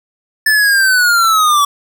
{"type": "linear sweep", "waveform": "square", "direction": "down", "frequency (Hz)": [1760, 1135], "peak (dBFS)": -9, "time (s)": [0.46, 1.65], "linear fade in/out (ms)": 5, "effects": []}